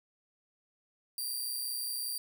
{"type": "tone with amplitude modulation", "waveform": "10% pulse", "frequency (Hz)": 4717, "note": "D8", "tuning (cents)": 7, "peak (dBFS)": -25, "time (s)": [1.18, 2.18], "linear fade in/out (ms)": 2, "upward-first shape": "sine", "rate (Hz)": 125, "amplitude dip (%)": 50, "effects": []}